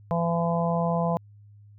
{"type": "harmonic tone", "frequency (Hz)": 169.1, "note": "E3", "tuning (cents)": 44, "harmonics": [1, 3, 4, 5, 6], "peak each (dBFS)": [-25, -30, -28, -33, -32], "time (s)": [0.11, 1.17], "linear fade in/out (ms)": 0, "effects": ["added 103 Hz sine -48 dBFS peak until 1.78 s"]}